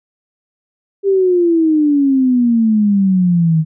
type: exponential sweep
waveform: sine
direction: down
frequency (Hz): 400.1 to 155.56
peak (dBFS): -9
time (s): 1.03-3.65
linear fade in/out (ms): 50
effects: none